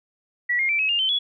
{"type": "tone with pitch steps", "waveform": "sine", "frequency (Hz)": [1942, 2130, 2336, 2562, 2811, 3083, 3381], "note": ["B6", "C7", "D7", "E7", "F7", "G7", "G#7"], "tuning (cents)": [-30, 30, -10, -50, 11, -29, 30], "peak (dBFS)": -19, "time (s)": [0.49, 1.19], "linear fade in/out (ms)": 10, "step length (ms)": 100, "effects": []}